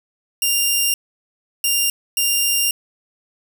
10% pulse tone bursts at uneven times, 2794 Hz, F7, in tune, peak -7 dBFS, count 3, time 0.42-0.94 / 1.64-1.9 / 2.17-2.71 s, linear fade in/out 2 ms, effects 7-bit

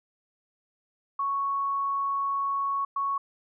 sine tone bursts at uneven times, 1109 Hz, C#6, in tune, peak -25 dBFS, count 2, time 1.19-2.85 / 2.96-3.18 s, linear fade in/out 5 ms, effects none

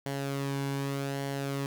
sawtooth tone with flanger, 138.59 Hz, C#3, in tune, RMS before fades -33 dBFS, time 0.06-1.66 s, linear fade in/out 0 ms, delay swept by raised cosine 0.79 to 1.6 ms, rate 0.84 Hz, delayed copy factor -0.5, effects none

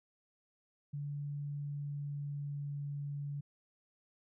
sine tone with pitch glide, 144.3 to 143.3 Hz, D3 to D3, -30 to -42 cents, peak -37 dBFS, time 0.93-3.41 s, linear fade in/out 10 ms, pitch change -12 cents, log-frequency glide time 1.55-2.78 s, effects none

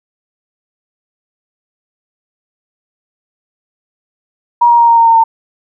sine tone with pitch steps, 952 / 944.3 / 936.7 / 929.2 / 921.7 / 914.3 / 906.9 Hz, A#5 / A#5 / A#5 / A#5 / A#5 / A#5 / A#5, +36 / +22 / +8 / -6 / -20 / -34 / -48 cents, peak -4 dBFS, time 4.61-5.24 s, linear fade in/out 10 ms, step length 90 ms, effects none

